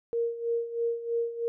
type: tone with tremolo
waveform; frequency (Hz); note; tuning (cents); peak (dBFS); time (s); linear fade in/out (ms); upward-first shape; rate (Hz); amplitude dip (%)
sine; 466.4; A#4; +1; -24; 0.13-1.48; 0; sine; 3.1; 75
effects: none